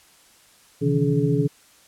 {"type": "tone cluster", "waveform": "sine", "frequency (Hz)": [131.5, 150.1, 163.7, 284.1, 425.1], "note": ["C3", "D3", "E3", "C#4", "G#4"], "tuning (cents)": [9, 38, -12, 43, 40], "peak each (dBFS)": -24, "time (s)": [0.81, 1.48], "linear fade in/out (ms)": 20, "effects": ["white hiss -54 dBFS RMS until 1.87 s", "low-pass 11000 Hz 12 dB/octave"]}